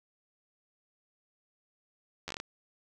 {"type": "slowing click train", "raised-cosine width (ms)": 0.2, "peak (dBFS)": -20, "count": 7, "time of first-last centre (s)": [2.28, 2.401], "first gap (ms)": 11, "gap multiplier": 1.24, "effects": []}